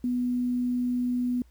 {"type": "tone with quantisation", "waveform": "sine", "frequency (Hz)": 246.9, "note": "B3", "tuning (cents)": 0, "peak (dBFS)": -24, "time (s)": [0.04, 1.42], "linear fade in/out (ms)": 2, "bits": 9, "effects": ["added 60 Hz sine -53 dBFS peak until 1.5 s", "pink hiss -67 dBFS RMS until 1.5 s"]}